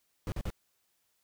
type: noise bursts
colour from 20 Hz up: brown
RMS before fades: -34 dBFS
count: 3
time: 0.27-0.503 s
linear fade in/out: 0 ms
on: 49 ms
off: 43 ms
effects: white hiss -75 dBFS RMS until 1.23 s